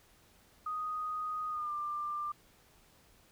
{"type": "tone with pitch glide", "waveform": "sine", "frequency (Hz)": [1244.5, 1189.7], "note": ["D#6", "D6"], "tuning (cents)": [0, 22], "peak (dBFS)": -34, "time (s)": [0.66, 2.32], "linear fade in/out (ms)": 5, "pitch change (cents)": -78, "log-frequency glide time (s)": [1.49, 1.73], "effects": ["pink hiss -64 dBFS RMS until 3.31 s"]}